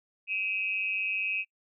sine tone with amplitude modulation, 2546 Hz, D#7, 39 cents sharp, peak -24 dBFS, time 0.27-1.45 s, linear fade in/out 50 ms, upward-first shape sine, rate 195 Hz, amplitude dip 85%, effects noise-tail reverb RT60 0.1 s tail -26 dB re dry

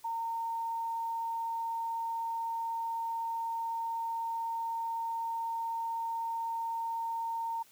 sine tone, 916 Hz, A#5, 31 cents flat, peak -32 dBFS, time 0.04-7.63 s, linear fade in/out 10 ms, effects white hiss -61 dBFS RMS until 7.71 s

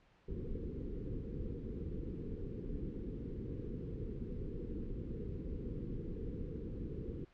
pink low-pass noise, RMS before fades -42 dBFS, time 0.28-7.25 s, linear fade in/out 5 ms, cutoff 490 Hz, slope 96 dB/octave, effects pink hiss -68 dBFS RMS until 7.33 s + low-pass 3000 Hz 12 dB/octave

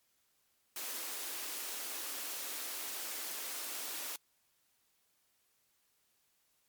white high-pass noise, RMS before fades -41 dBFS, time 0.76-4.16 s, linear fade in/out 2 ms, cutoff 250 Hz, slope 48 dB/octave, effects white hiss -75 dBFS RMS until 6.68 s + MP3 96 kbps

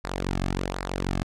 sawtooth tone with flanger, 46.25 Hz, F#1, in tune, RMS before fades -29 dBFS, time 0.04-1.23 s, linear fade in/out 0 ms, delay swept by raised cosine 0.31 to 2.11 ms, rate 1.3 Hz, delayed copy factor -0.7, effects low-pass 8000 Hz 12 dB/octave

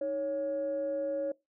sine tone pair together, 311.6 / 555.7 Hz, D#4 / C#5, +3 / +4 cents, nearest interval minor seventh, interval 1001 cents, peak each -38 / -29 dBFS, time 0.01-1.32 s, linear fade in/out 5 ms, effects noise-tail reverb RT60 0.2 s tail -21 dB re dry + tanh soft clip ceiling -25 dBFS

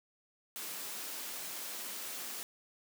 white high-pass noise, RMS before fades -42 dBFS, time 0.56-2.43 s, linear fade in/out 0 ms, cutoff 180 Hz, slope 24 dB/octave, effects none

